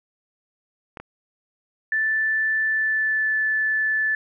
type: clicks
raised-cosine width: 0.5 ms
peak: -21 dBFS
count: 2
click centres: 0.972 / 1 s
type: tone with pitch glide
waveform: sine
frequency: 1759 to 1744.8 Hz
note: A6 to A6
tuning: -1 to -15 cents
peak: -19 dBFS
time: 1.92-4.15 s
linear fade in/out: 2 ms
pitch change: -14 cents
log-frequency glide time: 2.66-3.35 s
effects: none